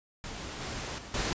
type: noise with level steps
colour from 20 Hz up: pink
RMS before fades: -40 / -37 / -45 / -31 dBFS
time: 0.24-1.33 s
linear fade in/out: 0 ms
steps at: 0.6 / 0.98 / 1.14 s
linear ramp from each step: 5 ms
effects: resampled to 16000 Hz